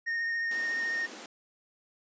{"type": "tone with vibrato", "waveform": "triangle", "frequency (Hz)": 1845, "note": "A#6", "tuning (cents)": -18, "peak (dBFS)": -27, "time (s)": [0.06, 1.07], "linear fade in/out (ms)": 20, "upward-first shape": "sine", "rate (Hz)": 14, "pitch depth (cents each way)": 15}
{"type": "high-pass noise", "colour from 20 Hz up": "pink", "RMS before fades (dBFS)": -45, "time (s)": [0.51, 1.26], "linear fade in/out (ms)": 2, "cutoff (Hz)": 220, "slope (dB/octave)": 48}
{"effects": ["resampled to 16000 Hz"]}